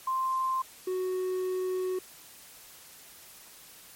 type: tone pair in turn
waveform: sine / triangle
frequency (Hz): 1046.5 / 370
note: C6 / F#4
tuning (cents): 0 / 0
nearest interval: octave + tritone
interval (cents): 1800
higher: first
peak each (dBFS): -26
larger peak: neither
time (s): 0.07-0.62 / 0.87-1.99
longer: second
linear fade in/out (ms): 5
effects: white hiss -51 dBFS RMS until 3.95 s + MP3 64 kbps